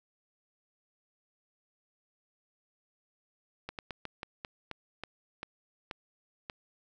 slowing click train, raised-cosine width 0.3 ms, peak -22 dBFS, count 11, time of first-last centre 3.69-6.498 s, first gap 98 ms, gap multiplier 1.22, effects none

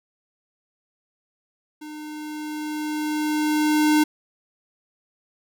square tone with level ramp, 303.7 Hz, D#4, 42 cents flat, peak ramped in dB -36 to -15 dBFS, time 1.81-4.04 s, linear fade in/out 10 ms, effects none

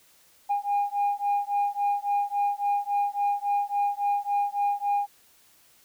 sine beating tone pair, 811 / 814.6 Hz, G#5 / G#5, -41 / -34 cents, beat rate 3.6 Hz, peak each -25 dBFS, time 0.49-5.07 s, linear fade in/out 20 ms, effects tanh soft clip ceiling -19 dBFS + white hiss -59 dBFS RMS until 5.84 s

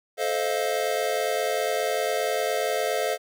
square chord, F dominant seventh, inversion first, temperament just, 436.5 / 523.8 / 628.6 / 698.5 Hz, A4 / C5 / Eb5 / F5, -14 / +2 / +18 / 0 cents, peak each -30 dBFS, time 0.17-3.18 s, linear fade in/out 50 ms, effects none

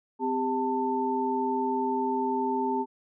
sine tone cluster, 257.1 / 397.9 / 890 Hz, C4 / G4 / A5, -30 / +26 / +20 cents, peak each -30 / -30 / -28 dBFS, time 0.19-2.86 s, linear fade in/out 50 ms, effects none

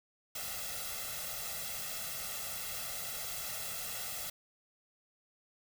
white noise with comb filter, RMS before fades -40 dBFS, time 0.35-4.3 s, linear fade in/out 5 ms, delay 1.5 ms, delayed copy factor +0.85, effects none

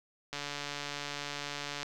click train, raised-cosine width 0.2 ms, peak -20 dBFS, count 217, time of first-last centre 0.33-1.83 s, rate 144 Hz, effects none

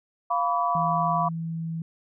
sine chord, B diminished, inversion second, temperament equal with one note detuned, 698.5 / 987.8 / 1145.2 Hz, F5 / B5 / D6, 0 / 0 / -44 cents, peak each -26 dBFS, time 0.3-1.29 s, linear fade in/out 10 ms
sine tone with pitch glide, 164.81 to 163.67 Hz, E3 to E3, 0 to -12 cents, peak -28 dBFS, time 0.75-1.82 s, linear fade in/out 2 ms, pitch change -12 cents, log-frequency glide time 1.27-1.69 s
effects none

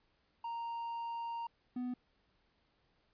triangle tone pair in turn, 930 / 248.5 Hz, A#5 / B3, -4 / +11 cents, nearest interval octave + major seventh, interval 2285 cents, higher first, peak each -36 / -34 dBFS, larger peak second, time 0.44-1.47 / 1.76-1.94 s, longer first, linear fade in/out 5 ms, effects pink hiss -75 dBFS RMS until 3.13 s + resampled to 11025 Hz

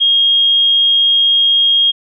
sine tone, 3252 Hz, G#7, 37 cents flat, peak -8 dBFS, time 0-1.92 s, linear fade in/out 20 ms, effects none

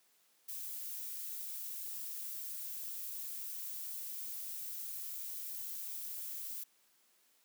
violet noise, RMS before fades -43 dBFS, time 0.48-6.64 s, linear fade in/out 10 ms, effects white hiss -71 dBFS RMS until 7.44 s + high-pass 200 Hz 12 dB/octave

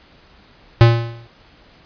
square tone with exponential decay, 116.54 Hz, A#2, in tune, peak -4 dBFS, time 0.81-1.27 s, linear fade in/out 0 ms, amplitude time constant 100 ms, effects pink hiss -49 dBFS RMS until 1.85 s + resampled to 11025 Hz

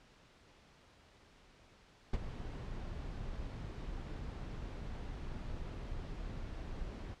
brown noise with ADSR envelope, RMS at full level -31 dBFS, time 2.13-7.15 s, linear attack 9 ms, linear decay 28 ms, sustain -12 dB, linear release 13 ms, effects pink hiss -63 dBFS RMS until 7.2 s + low-pass 5000 Hz 12 dB/octave

